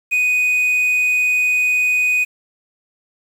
triangle tone with quantisation, 2489 Hz, D#7, in tune, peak -12 dBFS, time 0.11-2.25 s, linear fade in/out 20 ms, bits 7, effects none

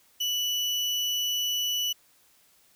35% pulse tone, 2960 Hz, F#7, in tune, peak -24 dBFS, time 0.2-1.93 s, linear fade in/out 10 ms, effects white hiss -62 dBFS RMS until 2.75 s

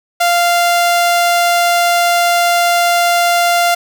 sawtooth tone, 695 Hz, F5, 9 cents flat, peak -6 dBFS, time 0.2-3.75 s, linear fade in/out 10 ms, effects none

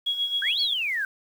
sine tone with tremolo, 3322 Hz, G#7, in tune, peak -21 dBFS, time 0.06-0.74 s, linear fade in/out 10 ms, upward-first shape sine, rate 7.5 Hz, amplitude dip 65%
sine exponential two-way sweep, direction up then down, 1519 to 4540 to 1519 Hz, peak -24 dBFS, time 0.42-1.05 s, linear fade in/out 2 ms, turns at 0.6 s
effects tanh soft clip ceiling -13 dBFS + 8-bit

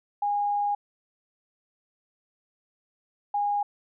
sine tone pair in turn, 819 / 819 Hz, G#5 / G#5, -24 / -24 cents, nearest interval unison, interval 0 cents, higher neither, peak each -23 dBFS, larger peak neither, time 0.22-0.75 / 3.34-3.63 s, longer first, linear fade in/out 5 ms, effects none

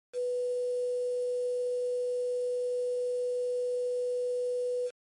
sine tone with quantisation, 493.9 Hz, B4, in tune, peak -28 dBFS, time 0.13-4.91 s, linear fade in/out 50 ms, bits 8, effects MP3 48 kbps

